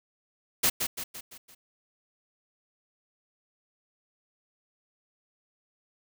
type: noise with echo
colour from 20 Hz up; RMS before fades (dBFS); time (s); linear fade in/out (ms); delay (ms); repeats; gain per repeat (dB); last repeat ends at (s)
white; -23; 0.63-0.7; 10; 170; 5; -6; 1.55
effects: none